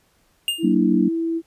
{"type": "tone with exponential decay", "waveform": "square", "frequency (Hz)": 2819, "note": "F7", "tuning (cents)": 16, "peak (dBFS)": -17, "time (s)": [0.48, 0.74], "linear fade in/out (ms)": 1, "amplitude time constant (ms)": 55}
{"type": "tone with pitch glide", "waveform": "sine", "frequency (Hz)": [327.3, 330], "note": ["E4", "E4"], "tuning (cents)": [-12, 2], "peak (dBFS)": -20, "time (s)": [0.58, 1.42], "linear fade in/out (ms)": 50, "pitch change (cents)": 14, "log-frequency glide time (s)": [0.86, 1.13]}
{"type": "chord", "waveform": "sine", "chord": "Gb augmented", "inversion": "none", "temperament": "equal with one note detuned", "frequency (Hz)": [188.23, 233.1, 293.7], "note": ["Gb3", "Bb3", "D4"], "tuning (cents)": [30, 0, 0], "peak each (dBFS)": -20, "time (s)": [0.63, 1.09], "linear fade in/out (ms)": 10}
{"effects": ["pink hiss -62 dBFS RMS until 1.46 s", "resampled to 32000 Hz"]}